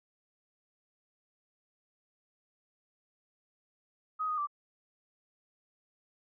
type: tone with pitch steps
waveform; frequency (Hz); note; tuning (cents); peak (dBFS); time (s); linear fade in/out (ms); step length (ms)
sine; 1258 / 1240 / 1169; D#6 / D#6 / D6; +19 / -6 / -8; -30; 4.19-4.472; 20; 94
effects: none